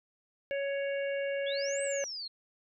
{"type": "harmonic tone", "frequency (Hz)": 557, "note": "C#5", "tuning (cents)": 8, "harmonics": [1, 3, 4, 5], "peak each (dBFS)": [-31, -41, -43, -45], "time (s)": [0.51, 2.04], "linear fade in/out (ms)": 0}
{"type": "exponential two-way sweep", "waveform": "sine", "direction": "up then down", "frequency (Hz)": [3245, 8372, 4131], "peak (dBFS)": -37, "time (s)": [1.46, 2.28], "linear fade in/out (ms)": 10, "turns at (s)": 1.82}
{"effects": []}